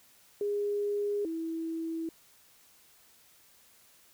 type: tone pair in turn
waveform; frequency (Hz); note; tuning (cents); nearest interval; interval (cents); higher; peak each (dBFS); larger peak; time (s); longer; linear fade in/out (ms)
sine; 410 / 326.6; G#4 / E4; -22 / -16; major third; 394; first; -28 / -32; first; 0.41-1.25 / 1.25-2.09; neither; 2
effects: white hiss -61 dBFS RMS until 4.13 s